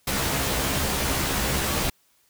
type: noise with comb filter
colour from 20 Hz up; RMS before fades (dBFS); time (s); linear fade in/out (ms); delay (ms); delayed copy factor
pink; -25; 0.07-1.9; 5; 15; +0.75
effects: white hiss -64 dBFS RMS until 2.29 s